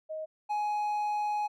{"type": "tone pair in turn", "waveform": ["sine", "triangle"], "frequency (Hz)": [627, 836.9], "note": ["D#5", "G#5"], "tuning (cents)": [13, 13], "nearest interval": "perfect fourth", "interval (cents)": 500, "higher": "second", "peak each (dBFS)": [-34, -26], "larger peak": "second", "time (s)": [[0.09, 0.26], [0.49, 1.48]], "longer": "second", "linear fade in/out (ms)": 20, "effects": []}